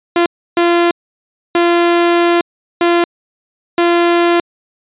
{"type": "tone bursts at uneven times", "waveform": "sawtooth", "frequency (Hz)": 344.2, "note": "F4", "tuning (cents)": -25, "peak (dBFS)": -5, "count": 5, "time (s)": [[0.16, 0.26], [0.57, 0.91], [1.55, 2.41], [2.81, 3.04], [3.78, 4.4]], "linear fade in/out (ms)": 2, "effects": ["resampled to 8000 Hz"]}